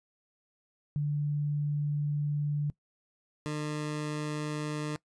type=tone pair in turn; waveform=sine / 20% pulse; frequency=146.83 / 150.7 Hz; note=D3 / D3; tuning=0 / +45 cents; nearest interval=unison; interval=45 cents; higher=second; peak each=-27 dBFS; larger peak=neither; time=0.96-2.7 / 3.46-4.96 s; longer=first; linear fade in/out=0 ms; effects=noise-tail reverb RT60 0.1 s tail -21 dB re dry + resampled to 22050 Hz